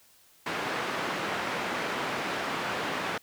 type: band-pass noise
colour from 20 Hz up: white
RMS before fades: -32 dBFS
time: 0.46-3.18 s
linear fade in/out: 5 ms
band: 160 to 1800 Hz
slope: 12 dB/octave
effects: white hiss -60 dBFS RMS until 3.22 s